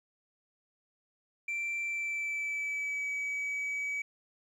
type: tone with pitch glide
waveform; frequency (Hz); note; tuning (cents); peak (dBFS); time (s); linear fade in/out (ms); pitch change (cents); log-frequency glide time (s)
sine; 2349 to 2279; D7 to C#7; 0 to +47; -29; 1.48-4.02; 5; -53; 1.8-3.09
effects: tanh soft clip ceiling -31 dBFS + 11-bit